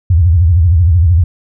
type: tone with vibrato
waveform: sine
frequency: 85 Hz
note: F2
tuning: 46 cents flat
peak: -5 dBFS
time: 0.1-1.24 s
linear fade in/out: 5 ms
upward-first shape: sine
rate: 13 Hz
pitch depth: 190 cents each way
effects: none